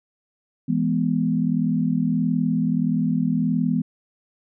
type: chord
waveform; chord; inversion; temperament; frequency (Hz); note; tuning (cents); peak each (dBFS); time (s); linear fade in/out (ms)
sine; E major; none; equal with one note detuned; 166.15 / 207.7 / 246.9; E3 / G#3 / B3; +14 / 0 / 0; -23 / -24 / -22; 0.68-3.82; 10
effects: none